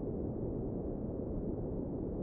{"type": "low-pass noise", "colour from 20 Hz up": "white", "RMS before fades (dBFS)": -38, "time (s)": [0, 2.22], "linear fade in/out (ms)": 0, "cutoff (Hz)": 440, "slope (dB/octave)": 24, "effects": []}